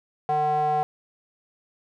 square tone with band-pass filter, 150.7 Hz, D3, 45 cents sharp, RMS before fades -23 dBFS, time 0.29-0.83 s, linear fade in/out 0 ms, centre 720 Hz, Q 6, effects none

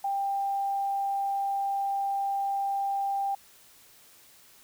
sine tone, 792 Hz, G5, 18 cents sharp, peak -26 dBFS, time 0.04-3.35 s, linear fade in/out 5 ms, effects white hiss -56 dBFS RMS until 4.63 s

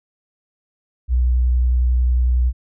sine tone with vibrato, 61.74 Hz, B1, in tune, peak -13 dBFS, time 1.08-2.53 s, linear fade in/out 50 ms, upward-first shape sine, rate 11 Hz, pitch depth 15 cents each way, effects none

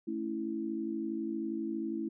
sine chord, A major, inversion none, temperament equal, 220 / 277.2 / 329.6 Hz, A3 / C#4 / E4, 0 / 0 / 0 cents, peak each -38 / -40 / -35 dBFS, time 0.07-2.09 s, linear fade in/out 10 ms, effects none

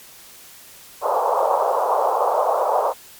pink band-pass noise, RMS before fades -19 dBFS, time 1.01-2.94 s, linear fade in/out 50 ms, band 490 to 1100 Hz, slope 48 dB/octave, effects white hiss -44 dBFS RMS until 3.19 s + MP3 96 kbps

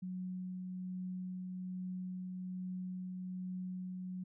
sine tone with tremolo, 183.7 Hz, F#3, 12 cents flat, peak -38 dBFS, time 0.02-4.24 s, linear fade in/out 10 ms, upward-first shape triangle, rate 1.2 Hz, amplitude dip 25%, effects none

